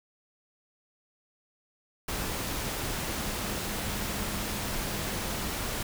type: tone in noise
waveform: sine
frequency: 205 Hz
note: G#3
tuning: 22 cents flat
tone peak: -41 dBFS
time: 3.15-5.49 s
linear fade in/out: 5 ms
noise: pink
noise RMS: -33 dBFS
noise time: 2.08-5.83 s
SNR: -11 dB
effects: none